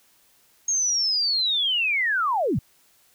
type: linear sweep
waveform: sine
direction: down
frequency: 6560 to 81.6 Hz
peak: -20 dBFS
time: 0.68-2.59 s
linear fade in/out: 5 ms
effects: white hiss -60 dBFS RMS until 3.14 s